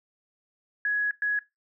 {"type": "tone bursts at uneven times", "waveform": "sine", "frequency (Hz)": 1675, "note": "G#6", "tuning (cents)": 14, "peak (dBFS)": -23, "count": 2, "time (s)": [[0.85, 1.11], [1.22, 1.39]], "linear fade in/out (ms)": 2, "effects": ["noise-tail reverb RT60 0.2 s tail -20 dB re dry"]}